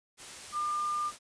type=tone in noise; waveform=sine; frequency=1201 Hz; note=D6; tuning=38 cents sharp; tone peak=-29 dBFS; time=0.52-1.12 s; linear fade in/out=50 ms; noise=white; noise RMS=-45 dBFS; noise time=0.17-1.19 s; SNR=+13 dB; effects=resampled to 22050 Hz